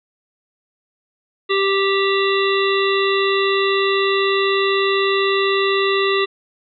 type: harmonic tone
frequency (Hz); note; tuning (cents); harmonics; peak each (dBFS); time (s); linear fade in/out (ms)
392; G4; 0; 1 / 3 / 5 / 7 / 9 / 10; -17 / -22 / -24 / -25 / -27 / -27; 1.49-6.26; 20
effects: none